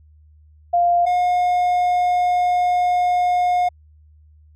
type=tone pair in turn; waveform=sine / triangle; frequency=698.5 / 716.9 Hz; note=F5 / F5; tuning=0 / +45 cents; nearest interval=unison; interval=45 cents; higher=second; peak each=-13 dBFS; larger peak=neither; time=0.73-1.06 / 1.06-3.69 s; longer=second; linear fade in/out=10 ms; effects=added 76 Hz sine -47 dBFS peak until 4.55 s